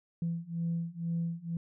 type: beating tone pair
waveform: sine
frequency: 166.9 / 169 Hz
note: E3 / E3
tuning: +22 / +43 cents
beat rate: 2.1 Hz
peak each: -34 / -33 dBFS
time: 0.22-1.57 s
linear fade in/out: 2 ms
effects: tanh soft clip ceiling -25 dBFS